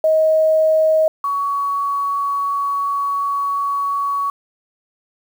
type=tone pair in turn; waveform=sine; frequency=631 / 1124.3 Hz; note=D#5 / C#6; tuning=+24 / +24 cents; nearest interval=minor seventh; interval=1000 cents; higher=second; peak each=-11 / -17 dBFS; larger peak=first; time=0.04-1.08 / 1.24-4.3 s; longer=second; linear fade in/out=2 ms; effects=7-bit